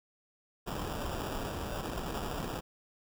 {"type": "noise with sample-and-hold", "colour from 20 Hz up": "pink", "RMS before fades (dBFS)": -37, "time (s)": [0.66, 2.61], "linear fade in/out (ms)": 20, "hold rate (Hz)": 2100, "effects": []}